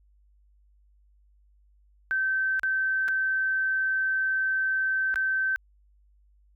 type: tone with dropouts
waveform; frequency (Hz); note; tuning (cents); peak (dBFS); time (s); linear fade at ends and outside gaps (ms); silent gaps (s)
sine; 1546; G6; -24; -23; 2.11-5.56; 0; 2.595-2.633 / 3.081-3.085 / 5.142-5.158
effects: added 50 Hz sine -58 dBFS peak until 6.55 s